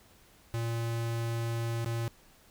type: tone with dropouts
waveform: square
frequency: 115.8 Hz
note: A#2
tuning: 11 cents flat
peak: -31 dBFS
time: 0.54-2.08 s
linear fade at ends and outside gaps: 0 ms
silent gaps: 1.846-1.86 s
effects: pink hiss -60 dBFS RMS until 2.5 s